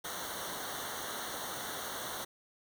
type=noise with comb filter; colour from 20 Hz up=pink; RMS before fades=-40 dBFS; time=0.04-2.25 s; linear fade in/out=10 ms; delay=0.4 ms; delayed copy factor=-1; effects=none